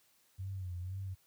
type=tone with vibrato; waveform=sine; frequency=92.5 Hz; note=F#2; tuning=in tune; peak=-37 dBFS; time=0.38-1.15 s; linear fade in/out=20 ms; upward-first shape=sine; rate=2 Hz; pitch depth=84 cents each way; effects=white hiss -70 dBFS RMS until 1.26 s + high-pass 60 Hz 12 dB/octave